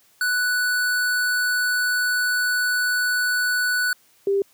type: tone pair in turn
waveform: square / sine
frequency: 1483 / 396.2 Hz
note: F#6 / G4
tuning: +4 / +18 cents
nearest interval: octave + major seventh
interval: 2286 cents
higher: first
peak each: -20 / -17 dBFS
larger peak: second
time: 0.21-3.93 / 4.27-4.42 s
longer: first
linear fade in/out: 2 ms
effects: white hiss -58 dBFS RMS until 4.53 s + high-pass 80 Hz 12 dB/octave